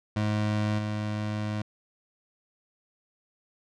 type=tone with level steps; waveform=25% pulse; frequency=106 Hz; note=G#2; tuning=36 cents sharp; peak=-21 / -25 dBFS; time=0.16-1.62 s; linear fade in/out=5 ms; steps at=0.78 s; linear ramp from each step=10 ms; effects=low-pass 5000 Hz 12 dB/octave